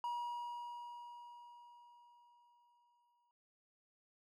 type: tone with exponential decay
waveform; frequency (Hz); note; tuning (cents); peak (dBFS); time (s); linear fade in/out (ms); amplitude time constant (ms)
triangle; 958; A#5; +47; -35; 0.04-3.31; 1; 710
effects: none